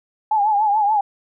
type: tone with vibrato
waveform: sine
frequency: 839 Hz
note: G#5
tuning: 17 cents sharp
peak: -14 dBFS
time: 0.31-1.01 s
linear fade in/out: 5 ms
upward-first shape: triangle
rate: 6.9 Hz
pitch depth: 98 cents each way
effects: none